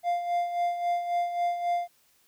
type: tone with tremolo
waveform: triangle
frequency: 698.5 Hz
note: F5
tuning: in tune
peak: -21 dBFS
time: 0.03-1.88 s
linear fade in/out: 50 ms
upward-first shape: sine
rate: 3.7 Hz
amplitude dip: 60%
effects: white hiss -65 dBFS RMS until 2.27 s

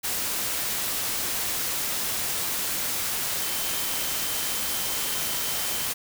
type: tone in noise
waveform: sine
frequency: 3097 Hz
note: G7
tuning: 22 cents flat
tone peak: -39 dBFS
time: 3.41-5.87 s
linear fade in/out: 20 ms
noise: white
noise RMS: -28 dBFS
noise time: 0.03-5.94 s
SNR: -14 dB
effects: none

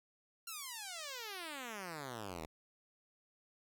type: exponential sweep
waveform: 5% pulse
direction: down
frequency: 1400 to 74.4 Hz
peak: -32 dBFS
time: 0.47-2.46 s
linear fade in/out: 5 ms
effects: none

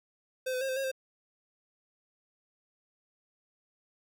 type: tone with pitch steps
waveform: square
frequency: 516 / 507 / 536 / 519 / 542 / 526 Hz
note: C5 / B4 / C5 / C5 / C#5 / C5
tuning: -24 / +45 / +42 / -14 / -39 / +9 cents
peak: -31 dBFS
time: 0.46-0.916 s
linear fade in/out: 10 ms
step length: 76 ms
effects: none

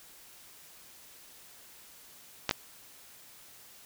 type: clicks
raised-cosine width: 0.2 ms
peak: -9 dBFS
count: 2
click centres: 2.493 / 2.511 s
effects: white hiss -54 dBFS RMS until 3.85 s

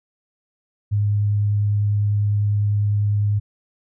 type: tone with vibrato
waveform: sine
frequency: 103.3 Hz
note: G#2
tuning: 9 cents flat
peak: -16 dBFS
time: 0.91-3.4 s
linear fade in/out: 20 ms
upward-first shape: triangle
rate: 10 Hz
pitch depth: 9 cents each way
effects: none

